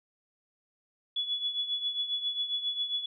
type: tone with tremolo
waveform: sine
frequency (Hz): 3408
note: G#7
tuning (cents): +44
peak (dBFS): -26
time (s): 1.16-3.06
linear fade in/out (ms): 5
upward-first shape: triangle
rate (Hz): 7.4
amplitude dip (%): 75
effects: none